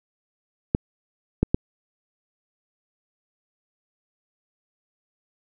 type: clicks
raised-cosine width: 3 ms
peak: -5 dBFS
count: 3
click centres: 0.749 / 1.43 / 1.545 s
effects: none